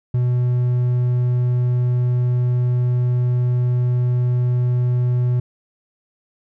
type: tone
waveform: triangle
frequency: 123.47 Hz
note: B2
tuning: in tune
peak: -13 dBFS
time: 0.14-5.4 s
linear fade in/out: 5 ms
effects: none